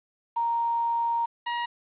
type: tone pair in turn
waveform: sine / sawtooth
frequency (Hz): 932.3 / 951.9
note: A#5 / A#5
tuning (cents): 0 / +36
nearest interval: unison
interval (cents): 36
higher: second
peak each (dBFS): -23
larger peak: neither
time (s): 0.36-1.26 / 1.46-1.66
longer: first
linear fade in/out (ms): 10
effects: resampled to 8000 Hz + 9-bit